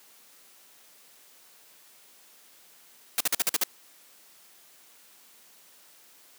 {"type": "noise bursts", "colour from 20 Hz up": "white", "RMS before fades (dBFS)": -24, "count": 7, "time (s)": [3.18, 3.637], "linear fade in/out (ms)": 2, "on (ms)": 25, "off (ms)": 47, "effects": ["white hiss -56 dBFS RMS until 6.38 s", "high-pass 200 Hz 12 dB/octave"]}